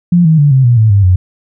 sine tone with pitch steps, 174.61 / 159.2 / 145.14 / 132.33 / 120.65 / 110 / 100.29 / 91.43 Hz, F3 / D#3 / D3 / C3 / B2 / A2 / G2 / F#2, 0 / +40 / -20 / +20 / -40 / 0 / +40 / -20 cents, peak -4 dBFS, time 0.12-1.16 s, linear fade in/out 5 ms, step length 130 ms, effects none

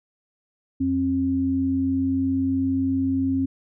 sine tone pair together, 89.33 / 267.7 Hz, F2 / C4, +40 / +40 cents, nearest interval octave + perfect fifth, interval 1900 cents, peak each -29 / -20 dBFS, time 0.8-3.46 s, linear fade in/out 10 ms, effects none

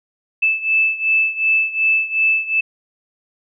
sine beating tone pair, 2627 / 2629.7 Hz, E7 / E7, -7 / -5 cents, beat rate 2.7 Hz, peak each -16 / -19 dBFS, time 0.42-2.61 s, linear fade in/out 10 ms, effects none

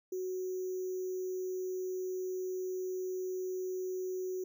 sine tone with sample-and-hold, 370 Hz, F#4, in tune, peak -34 dBFS, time 0.12-4.44 s, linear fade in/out 5 ms, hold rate 6300 Hz, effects none

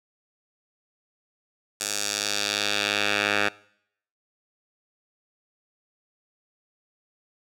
10% pulse tone with band-pass filter sweep, 102.8 Hz, G#2, 17 cents flat, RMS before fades -26 dBFS, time 1.8-3.49 s, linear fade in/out 10 ms, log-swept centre 7500 to 2000 Hz, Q 1.3, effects noise-tail reverb RT60 0.7 s tail -23 dB re dry

